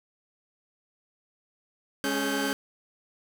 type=tone cluster; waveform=sawtooth; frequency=205.8 / 275.8 / 422.8 / 1551 Hz; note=G#3 / C#4 / G#4 / G6; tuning=-16 / -9 / +31 / -19 cents; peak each=-32 / -25 / -30 / -28 dBFS; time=2.04-2.53 s; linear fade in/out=0 ms; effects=none